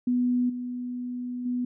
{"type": "tone with level steps", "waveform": "sine", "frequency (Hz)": 246.9, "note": "B3", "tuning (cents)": 0, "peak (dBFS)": [-21, -30, -25], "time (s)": [0.07, 1.65], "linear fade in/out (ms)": 5, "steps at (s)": [0.49, 1.45], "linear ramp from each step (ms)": 10, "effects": []}